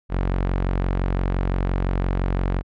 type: tone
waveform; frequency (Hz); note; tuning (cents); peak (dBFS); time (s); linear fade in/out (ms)
sawtooth; 45.83; F#1; -16; -16; 0.09-2.63; 50
effects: low-pass 2000 Hz 12 dB/octave